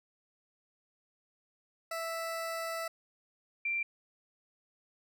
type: tone pair in turn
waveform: 20% pulse / sine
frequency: 659.3 / 2360 Hz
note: E5 / D7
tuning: 0 / +8 cents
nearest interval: octave + minor seventh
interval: 2208 cents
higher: second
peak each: -30 / -30 dBFS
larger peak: neither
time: 1.91-2.88 / 3.65-3.83 s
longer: first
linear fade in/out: 5 ms
effects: none